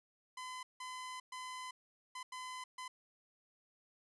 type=tone bursts at uneven times; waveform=sawtooth; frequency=1017 Hz; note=C6; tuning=50 cents flat; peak=-40 dBFS; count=6; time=0.37-0.63 / 0.8-1.2 / 1.32-1.71 / 2.15-2.23 / 2.32-2.64 / 2.78-2.88 s; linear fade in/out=5 ms; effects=resampled to 24000 Hz